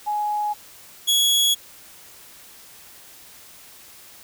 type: tone pair in turn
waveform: sine / sawtooth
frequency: 837 / 3348 Hz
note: G#5 / G#7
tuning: +13 / +13 cents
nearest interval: 2 octaves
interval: 2400 cents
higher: second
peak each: -21 / -13 dBFS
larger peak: second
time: 0.06-0.54 / 1.07-1.55 s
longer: neither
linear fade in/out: 20 ms
effects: white hiss -46 dBFS RMS until 4.23 s